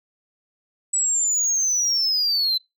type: linear sweep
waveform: sine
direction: down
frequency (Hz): 7902 to 4016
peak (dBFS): -16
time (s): 0.93-2.58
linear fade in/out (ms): 10
effects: noise-tail reverb RT60 0.2 s tail -26 dB re dry + tanh soft clip ceiling -17 dBFS